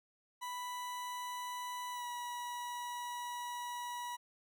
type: tone with pitch glide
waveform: 40% pulse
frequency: 987.8 to 970.3 Hz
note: B5 to B5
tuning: 0 to -31 cents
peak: -39 dBFS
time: 0.41-4.17 s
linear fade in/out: 20 ms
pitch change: -31 cents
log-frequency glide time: 1.92-2.05 s
effects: none